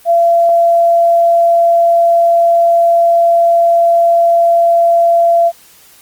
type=tone; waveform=sine; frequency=680 Hz; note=F5; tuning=46 cents flat; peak=-6 dBFS; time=0.05-5.52 s; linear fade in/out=50 ms; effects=white hiss -43 dBFS RMS until 6.01 s + Opus 24 kbps